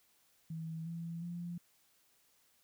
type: tone with pitch steps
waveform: sine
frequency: 161.8 / 167.41 / 173.21 Hz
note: E3 / E3 / F3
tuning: -32 / +27 / -14 cents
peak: -39 dBFS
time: 0.5-1.58 s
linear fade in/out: 5 ms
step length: 360 ms
effects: white hiss -71 dBFS RMS until 2.63 s